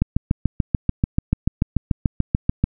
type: click train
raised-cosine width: 5 ms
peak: -4 dBFS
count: 19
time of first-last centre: 0.02-2.64 s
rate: 6.87 Hz
effects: none